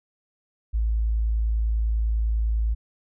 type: tone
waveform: sine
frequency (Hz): 55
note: A1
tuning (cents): 0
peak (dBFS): -20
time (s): 0.73-2.75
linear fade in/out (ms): 20
effects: none